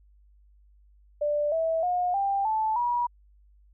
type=tone with pitch steps; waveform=sine; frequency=590 / 650.9 / 718 / 792.1 / 873.8 / 964 Hz; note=D5 / E5 / F5 / G5 / A5 / B5; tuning=+8 / -22 / +48 / +18 / -12 / -42 cents; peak=-23 dBFS; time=1.21-3.07 s; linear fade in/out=10 ms; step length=310 ms; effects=added 50 Hz sine -55 dBFS peak until 3.73 s